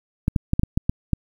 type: clicks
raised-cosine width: 5 ms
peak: -6 dBFS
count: 8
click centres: 0.281 / 0.362 / 0.534 / 0.595 / 0.634 / 0.775 / 0.895 / 1.133 s
effects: 8-bit